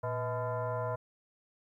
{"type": "tone with frequency modulation", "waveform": "sine", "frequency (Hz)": 260.1, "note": "C4", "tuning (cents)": -10, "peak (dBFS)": -31, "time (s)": [0.03, 0.96], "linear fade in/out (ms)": 10, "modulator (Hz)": 376, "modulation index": 2.3, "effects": ["12-bit"]}